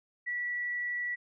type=tone; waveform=sine; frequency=1948 Hz; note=B6; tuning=24 cents flat; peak=-31 dBFS; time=0.26-1.16 s; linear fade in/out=20 ms; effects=none